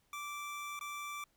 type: tone with dropouts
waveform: 25% pulse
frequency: 1169 Hz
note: D6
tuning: 8 cents flat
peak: -37 dBFS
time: 0.13-1.24 s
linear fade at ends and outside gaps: 2 ms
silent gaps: 0.792-0.81 s
effects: pink hiss -74 dBFS RMS until 1.36 s